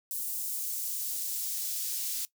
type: noise with high-pass filter sweep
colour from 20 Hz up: white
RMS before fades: -34 dBFS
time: 0.11-2.25 s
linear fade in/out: 0 ms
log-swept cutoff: 8900 to 4200 Hz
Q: 0.76
effects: noise-tail reverb RT60 0.1 s tail -19 dB re dry